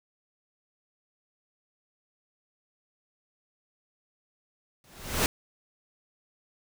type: noise with exponential growth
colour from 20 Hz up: pink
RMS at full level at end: -21 dBFS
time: 4.84-5.26 s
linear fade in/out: 1 ms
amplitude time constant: 91 ms
effects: none